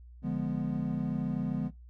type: chord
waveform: triangle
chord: D diminished seventh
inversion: none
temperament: equal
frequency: 146.83 / 174.61 / 207.7 / 246.9 Hz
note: D3 / F3 / Ab3 / Cb4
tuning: 0 / 0 / 0 / 0 cents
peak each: -33 dBFS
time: 0.22-1.71 s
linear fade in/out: 50 ms
effects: noise-tail reverb RT60 0.2 s tail -19 dB re dry + added 60 Hz sine -48 dBFS peak until 1.89 s